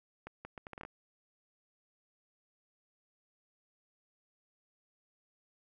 accelerating click train, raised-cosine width 0.5 ms, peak -29 dBFS, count 9, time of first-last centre 0.27-0.851 s, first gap 180 ms, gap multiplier 0.71, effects none

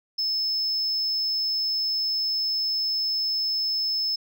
sine tone, 5230 Hz, E8, 15 cents flat, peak -21 dBFS, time 0.18-4.16 s, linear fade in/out 10 ms, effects tanh soft clip ceiling -21 dBFS

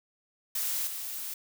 blue noise with level steps, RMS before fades -31 / -37 dBFS, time 0.55-1.34 s, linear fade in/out 5 ms, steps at 0.87 s, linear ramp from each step 2 ms, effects none

